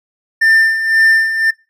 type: tone with tremolo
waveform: triangle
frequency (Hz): 1792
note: A6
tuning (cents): +31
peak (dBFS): -4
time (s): 0.41-1.51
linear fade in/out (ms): 10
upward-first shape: sine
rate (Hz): 1.9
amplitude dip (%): 65
effects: noise-tail reverb RT60 0.3 s tail -25 dB re dry